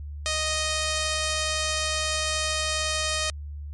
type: tone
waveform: 5% pulse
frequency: 622.3 Hz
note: D#5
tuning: in tune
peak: -13 dBFS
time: 0.26-3.3 s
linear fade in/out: 0 ms
effects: added 73 Hz sine -33 dBFS peak until 3.73 s + MP3 48 kbps